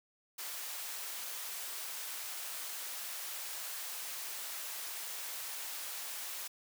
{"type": "high-pass noise", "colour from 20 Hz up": "white", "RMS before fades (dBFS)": -42, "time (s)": [0.38, 6.48], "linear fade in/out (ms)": 10, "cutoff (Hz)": 620, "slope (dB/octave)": 12, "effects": []}